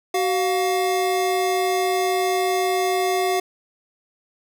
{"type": "tone pair together", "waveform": "square", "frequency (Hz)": [376.1, 710], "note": ["F#4", "F5"], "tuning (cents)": [28, 28], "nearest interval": "major seventh", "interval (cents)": 1100, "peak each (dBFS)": [-22, -23], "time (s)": [0.14, 3.4], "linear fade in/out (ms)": 5, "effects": []}